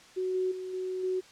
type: tone with level steps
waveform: sine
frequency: 371.4 Hz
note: F#4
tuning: 7 cents sharp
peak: -28 / -26 / -35 / -31 / -27 dBFS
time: 0.16-1.21 s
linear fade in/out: 20 ms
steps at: 0.34 / 0.51 / 0.73 / 1.03 s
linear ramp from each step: 10 ms
effects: white hiss -54 dBFS RMS until 1.31 s + low-pass 6000 Hz 12 dB/octave